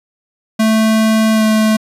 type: tone with pitch glide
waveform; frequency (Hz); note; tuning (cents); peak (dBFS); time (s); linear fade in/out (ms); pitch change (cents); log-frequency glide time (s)
square; 220 to 217.5; A3 to A3; 0 to -20; -10; 0.59-1.77; 10; -20; 1.33-1.44
effects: resampled to 32000 Hz